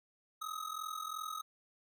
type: ring-modulated tone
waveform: square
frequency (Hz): 1266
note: D#6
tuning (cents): +30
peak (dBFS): -37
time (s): 0.41-1.42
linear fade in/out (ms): 10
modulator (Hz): 21.4
effects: none